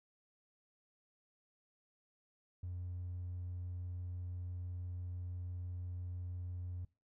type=tone; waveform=triangle; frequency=89.4 Hz; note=F2; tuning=41 cents sharp; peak=-37 dBFS; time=2.63-6.85 s; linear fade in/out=5 ms; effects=noise-tail reverb RT60 0.3 s tail -24 dB re dry + tanh soft clip ceiling -36 dBFS